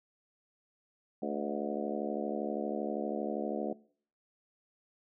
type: harmonic tone with a mistuned harmonic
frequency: 72.6 Hz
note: D2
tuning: 19 cents flat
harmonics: 3 / 4 / 5 / 6 / 7 / 8 / 9 / 10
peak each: -38 / -39 / -40 / -41 / -41 / -42 / -43 / -43 dBFS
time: 1.22-3.73 s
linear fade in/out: 5 ms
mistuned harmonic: 8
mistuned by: +44 cents
effects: noise-tail reverb RT60 0.5 s tail -21 dB re dry